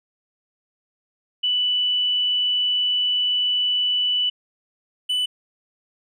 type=tone pair in turn; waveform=sine / triangle; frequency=2973 / 2986 Hz; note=F#7 / F#7; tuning=+8 / +15 cents; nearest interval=unison; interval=7 cents; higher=second; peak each=-18 dBFS; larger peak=neither; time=1.43-4.3 / 5.09-5.26 s; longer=first; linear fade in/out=10 ms; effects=none